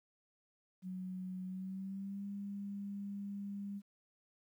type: tone with pitch glide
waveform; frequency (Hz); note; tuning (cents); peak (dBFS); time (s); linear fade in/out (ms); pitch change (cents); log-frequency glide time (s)
sine; 185 to 200.6; F#3 to G3; 0 to +40; -40; 0.82-3.82; 50; +140; 1.45-2.26
effects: 12-bit